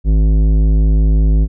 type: tone with tanh clipping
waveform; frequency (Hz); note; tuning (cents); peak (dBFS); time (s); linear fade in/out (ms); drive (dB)
sine; 52.7; G#1; +26; -10; 0.04-1.48; 50; 13
effects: none